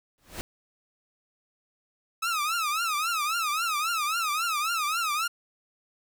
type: noise with exponential growth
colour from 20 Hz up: pink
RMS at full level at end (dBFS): -32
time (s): 0.18-0.41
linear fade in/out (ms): 0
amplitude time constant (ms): 48
type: tone with vibrato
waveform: sawtooth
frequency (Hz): 1280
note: D#6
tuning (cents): +49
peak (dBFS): -22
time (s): 2.22-5.28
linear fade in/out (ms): 10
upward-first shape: triangle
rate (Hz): 3.7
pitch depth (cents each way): 180
effects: none